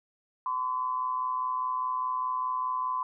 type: tone pair together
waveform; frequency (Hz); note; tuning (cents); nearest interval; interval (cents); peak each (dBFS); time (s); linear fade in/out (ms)
sine; 1020 / 1144.9; C6 / D6; -44 / -44; major second; 200; -28 / -36; 0.46-3.03; 2
effects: none